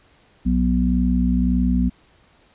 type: harmonic tone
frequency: 61.74 Hz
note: B1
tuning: in tune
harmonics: 1 / 3 / 4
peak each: -20 / -20 / -20 dBFS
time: 0.45-1.9 s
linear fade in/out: 20 ms
effects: pink hiss -56 dBFS RMS until 2.54 s + resampled to 8000 Hz